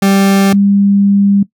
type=tone pair in turn; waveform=40% pulse / sine; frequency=196 / 199.89 Hz; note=G3 / G3; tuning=0 / +34 cents; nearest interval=unison; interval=34 cents; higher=second; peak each=-6 dBFS; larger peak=neither; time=0.02-0.53 / 0.53-1.43 s; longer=second; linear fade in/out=5 ms; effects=noise-tail reverb RT60 0.1 s tail -18 dB re dry